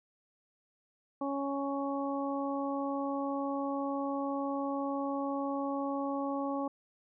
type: harmonic tone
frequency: 278 Hz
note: C#4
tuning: 5 cents sharp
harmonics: 1 / 2 / 3 / 4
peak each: -34 / -37 / -39 / -40 dBFS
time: 1.21-6.68 s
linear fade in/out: 5 ms
effects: none